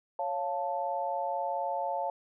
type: chord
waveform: sine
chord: Db augmented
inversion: none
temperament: equal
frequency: 554.4 / 698.5 / 880 Hz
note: Db5 / F5 / A5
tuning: 0 / 0 / 0 cents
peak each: -35 / -34 / -33 dBFS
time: 0.19-2.1 s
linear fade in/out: 2 ms
effects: none